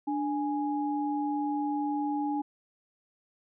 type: tone pair together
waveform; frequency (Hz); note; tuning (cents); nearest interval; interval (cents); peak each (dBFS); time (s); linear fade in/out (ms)
sine; 293.7 / 830.7; D4 / G#5; 0 / 0; octave + tritone; 1800; -29 / -32; 0.07-2.42; 10
effects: none